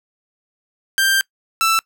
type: tone pair in turn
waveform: sawtooth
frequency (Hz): 1579 / 1327.8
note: G6 / E6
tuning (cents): +12 / +12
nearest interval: minor third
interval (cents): 300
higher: first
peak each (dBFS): -10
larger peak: neither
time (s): 0.98-1.21 / 1.61-1.79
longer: first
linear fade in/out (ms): 0
effects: noise-tail reverb RT60 0.1 s tail -24 dB re dry